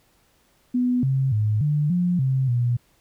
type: tone with pitch steps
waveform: sine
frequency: 248 / 133.7 / 106.6 / 148.5 / 177.6 / 132.3 / 121.1 Hz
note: B3 / C3 / G#2 / D3 / F3 / C3 / B2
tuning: +7 / +38 / +46 / +20 / +29 / +20 / -34 cents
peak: -18 dBFS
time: 0.74-2.77 s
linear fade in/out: 10 ms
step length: 290 ms
effects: pink hiss -62 dBFS RMS until 3 s